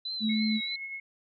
sine tone with vibrato, 3981 Hz, B7, 13 cents sharp, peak -32 dBFS, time 0.05-0.76 s, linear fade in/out 5 ms, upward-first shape triangle, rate 3.1 Hz, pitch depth 68 cents each way
sine tone, 217.6 Hz, A3, 19 cents flat, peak -25 dBFS, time 0.2-0.61 s, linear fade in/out 50 ms
sine tone with tremolo, 2177 Hz, C#7, 32 cents flat, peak -34 dBFS, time 0.29-1 s, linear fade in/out 5 ms, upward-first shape sine, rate 9.6 Hz, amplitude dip 40%
effects none

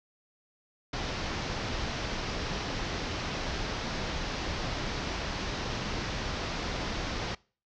pink low-pass noise, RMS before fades -34 dBFS, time 0.93-7.35 s, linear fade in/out 5 ms, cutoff 5900 Hz, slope 48 dB/octave, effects noise-tail reverb RT60 0.4 s tail -24 dB re dry

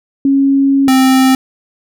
sine / square tone pair in turn, 274.6 / 262.2 Hz, C#4 / C4, -16 / +4 cents, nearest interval minor second, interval 80 cents, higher first, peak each -7 dBFS, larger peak neither, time 0.25-0.88 / 0.88-1.35 s, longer first, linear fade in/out 2 ms, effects none

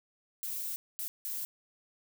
violet noise bursts at uneven times, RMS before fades -37 dBFS, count 3, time 0.43-0.76 / 0.99-1.08 / 1.25-1.45 s, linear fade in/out 0 ms, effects none

